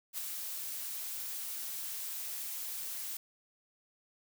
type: noise with ADSR envelope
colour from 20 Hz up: blue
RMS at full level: -36 dBFS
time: 0.13-3.17 s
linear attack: 49 ms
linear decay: 12 ms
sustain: -4 dB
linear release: 3 ms
effects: none